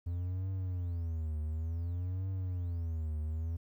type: tone with vibrato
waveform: triangle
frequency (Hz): 85.4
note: F2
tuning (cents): -38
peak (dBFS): -31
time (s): 0.06-3.57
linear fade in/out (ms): 10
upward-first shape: triangle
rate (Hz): 0.56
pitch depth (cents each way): 200
effects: 12-bit